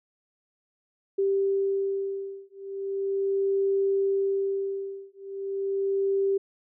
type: beating tone pair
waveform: sine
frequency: 392 / 392.38 Hz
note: G4 / G4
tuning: 0 / +2 cents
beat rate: 0.38 Hz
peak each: -27 dBFS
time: 1.18-6.38 s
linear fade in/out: 10 ms
effects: none